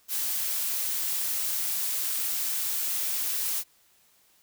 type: noise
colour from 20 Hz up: blue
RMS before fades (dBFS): -29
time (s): 0.08-3.64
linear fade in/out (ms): 50
effects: white hiss -63 dBFS RMS until 4.42 s